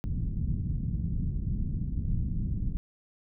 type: low-pass noise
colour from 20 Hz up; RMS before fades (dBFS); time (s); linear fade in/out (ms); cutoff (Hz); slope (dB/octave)
pink; -30; 0.04-2.77; 0; 200; 24
effects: none